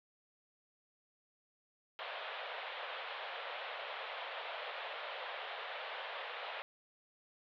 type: band-pass noise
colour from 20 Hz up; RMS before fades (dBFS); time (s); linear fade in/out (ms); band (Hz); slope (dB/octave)
pink; -44; 1.99-6.62; 0; 500 to 3700; 48
effects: none